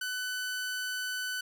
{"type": "tone", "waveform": "sawtooth", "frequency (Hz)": 1500, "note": "F#6", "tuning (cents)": 23, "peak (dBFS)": -29, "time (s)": [0.01, 1.41], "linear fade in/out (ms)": 5, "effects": []}